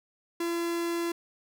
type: tone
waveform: 45% pulse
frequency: 339.9 Hz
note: F4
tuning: 47 cents flat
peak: -28 dBFS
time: 0.4-1.12 s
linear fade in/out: 5 ms
effects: none